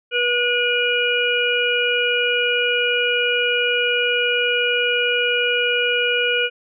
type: harmonic tone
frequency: 484.4 Hz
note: B4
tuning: 34 cents flat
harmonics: 1 / 3 / 5 / 6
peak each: -22 / -22 / -22 / -22 dBFS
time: 0.11-6.5 s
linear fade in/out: 50 ms
effects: none